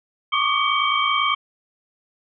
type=tone cluster; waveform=sine; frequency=1106 / 1156 / 1214 / 2263 / 3163 Hz; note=C#6 / D6 / D#6 / C#7 / G7; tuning=-4 / -28 / -43 / +35 / +15 cents; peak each=-24 dBFS; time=0.32-1.35 s; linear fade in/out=10 ms; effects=none